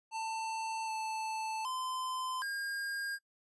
square tone with pitch steps, 891 / 880 / 1028 / 1616 Hz, A5 / A5 / C6 / G#6, +22 / 0 / -31 / -48 cents, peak -36 dBFS, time 0.11-3.19 s, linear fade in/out 50 ms, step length 770 ms, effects noise-tail reverb RT60 0.1 s tail -24 dB re dry + resampled to 24000 Hz

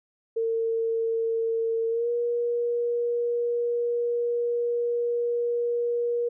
sine tone with pitch glide, 454.3 to 476.3 Hz, A#4 to A#4, -45 to +37 cents, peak -23 dBFS, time 0.36-6.29 s, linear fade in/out 10 ms, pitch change +82 cents, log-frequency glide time 1.89-2.09 s, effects none

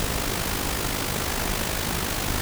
pink noise with amplitude modulation, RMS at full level -24 dBFS, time 0-2.41 s, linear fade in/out 0 ms, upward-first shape sine, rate 50.9 Hz, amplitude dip 55%, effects none

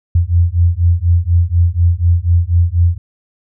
sine beating tone pair, 84.3 / 88.4 Hz, E2 / F2, +39 / +22 cents, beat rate 4.1 Hz, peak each -12 / -12 dBFS, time 0.15-2.98 s, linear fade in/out 5 ms, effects none

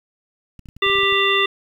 clicks, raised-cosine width 5 ms, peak -28 dBFS, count 10, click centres 0.593 / 0.658 / 0.688 / 0.766 / 0.865 / 0.899 / 0.955 / 0.986 / 1.033 / 1.125 s
harmonic tone, 394.2 Hz, G4, 10 cents sharp, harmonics 1 / 3 / 5 / 7 / 9, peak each -21 / -21 / -21 / -21 / -21 dBFS, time 0.82-1.46 s, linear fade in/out 5 ms
effects 8-bit

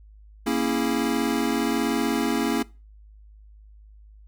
square chord, A# half-diminished seventh, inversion none, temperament equal with one note detuned, 233.1 / 274.3 / 329.6 / 415.3 Hz, A#3 / C#4 / E4 / G#4, 0 / -18 / 0 / 0 cents, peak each -27 / -27 / -29 / -31 dBFS, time 0.46-2.63 s, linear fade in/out 10 ms, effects noise-tail reverb RT60 0.3 s tail -22 dB re dry + added 52 Hz sine -46 dBFS peak until 4.27 s

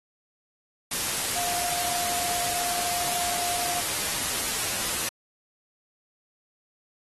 sine tone in noise, 704 Hz, F5, 14 cents sharp, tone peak -32 dBFS, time 1.35-3.81 s, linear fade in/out 5 ms, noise white, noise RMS -28 dBFS, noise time 0.91-5.09 s, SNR -7 dB, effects AAC 32 kbps

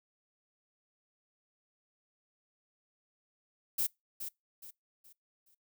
violet noise with echo, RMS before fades -31 dBFS, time 3.78-3.87 s, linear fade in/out 10 ms, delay 420 ms, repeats 4, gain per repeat -9 dB, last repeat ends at 5.55 s, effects noise-tail reverb RT60 0.2 s tail -25 dB re dry

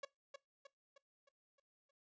sawtooth tone with echo, 558 Hz, C#5, 11 cents sharp, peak -38 dBFS, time 0.03-0.05 s, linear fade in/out 5 ms, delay 310 ms, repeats 6, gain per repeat -6 dB, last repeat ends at 1.91 s, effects noise-tail reverb RT60 0.2 s tail -21 dB re dry + resampled to 16000 Hz

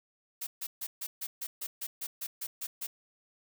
blue noise bursts, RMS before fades -37 dBFS, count 13, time 0.41-2.87 s, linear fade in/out 10 ms, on 60 ms, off 140 ms, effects none

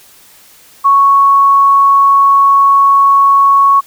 sine tone, 1108.7 Hz, C#6, in tune, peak -4 dBFS, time 0.84-3.81 s, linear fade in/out 20 ms, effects white hiss -42 dBFS RMS until 3.86 s

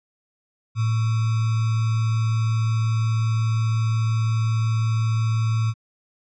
sine tone with sample-and-hold, 111.8 Hz, A2, 28 cents sharp, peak -18 dBFS, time 0.75-5.74 s, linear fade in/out 50 ms, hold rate 1225 Hz, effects resampled to 16000 Hz

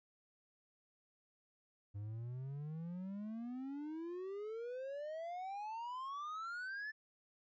triangle exponential sweep, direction up, 99.6 to 1765 Hz, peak -40 dBFS, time 1.94-6.92 s, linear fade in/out 20 ms, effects resampled to 16000 Hz

